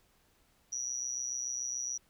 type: tone with amplitude modulation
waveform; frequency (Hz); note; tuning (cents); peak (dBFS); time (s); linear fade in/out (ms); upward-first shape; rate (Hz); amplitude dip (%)
sine; 5820; F#8; -29; -29; 0.72-1.98; 10; sine; 127; 100
effects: tanh soft clip ceiling -25 dBFS + pink hiss -69 dBFS RMS until 2.09 s